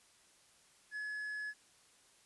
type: tone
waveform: triangle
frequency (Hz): 1700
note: G#6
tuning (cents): +40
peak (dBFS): -37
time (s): 0.91-1.54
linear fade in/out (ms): 50
effects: white hiss -66 dBFS RMS until 2.25 s + resampled to 24000 Hz